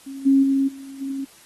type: tone with level steps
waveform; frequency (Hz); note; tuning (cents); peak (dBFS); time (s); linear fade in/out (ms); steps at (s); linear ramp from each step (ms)
sine; 272.1; C#4; -32; -31 / -12 / -16 / -35 / -25; 0.06-1.25; 10; 0.25 / 0.42 / 0.67 / 1; 20
effects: white hiss -50 dBFS RMS until 1.45 s + AAC 32 kbps